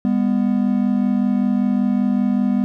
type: tone pair together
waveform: triangle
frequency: 201.7 / 246.9 Hz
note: G3 / B3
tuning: +50 / 0 cents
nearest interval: major third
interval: 350 cents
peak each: -16 dBFS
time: 0.05-2.64 s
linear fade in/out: 0 ms
effects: none